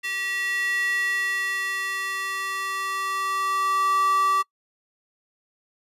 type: tone with high-pass filter sweep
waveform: square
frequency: 386.5 Hz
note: G4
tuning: 24 cents flat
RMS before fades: -25 dBFS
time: 0.03-4.43 s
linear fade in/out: 20 ms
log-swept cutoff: 2200 to 1100 Hz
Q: 5.9
effects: noise-tail reverb RT60 0.1 s tail -25 dB re dry + resampled to 32000 Hz